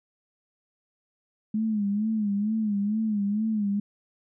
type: tone with vibrato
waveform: sine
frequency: 210.7 Hz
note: G#3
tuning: 25 cents sharp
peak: -23 dBFS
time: 1.54-3.8 s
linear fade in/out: 5 ms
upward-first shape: sine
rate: 2.2 Hz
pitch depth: 91 cents each way
effects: none